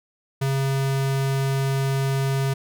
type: tone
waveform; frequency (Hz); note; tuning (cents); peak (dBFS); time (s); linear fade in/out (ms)
square; 135.8; C#3; -35; -21; 0.41-2.54; 10
effects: none